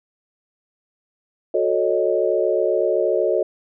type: chord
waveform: sine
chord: D# half-diminished seventh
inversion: first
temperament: equal with one note detuned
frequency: 366.6 / 440 / 554.4 / 622.3 Hz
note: F#4 / A4 / C#5 / D#5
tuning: -16 / 0 / 0 / 0 cents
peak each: -22 dBFS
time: 1.54-3.43 s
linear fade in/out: 5 ms
effects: none